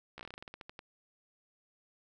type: slowing click train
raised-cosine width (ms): 0.3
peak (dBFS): -29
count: 15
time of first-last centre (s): 0.18-0.791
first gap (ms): 14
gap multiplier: 1.16
effects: none